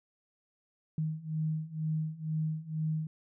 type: beating tone pair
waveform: sine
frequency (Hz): 155.56 / 157.66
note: D#3 / D#3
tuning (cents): 0 / +23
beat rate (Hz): 2.1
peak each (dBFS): -35 / -33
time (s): 0.98-3.07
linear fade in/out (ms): 2
effects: none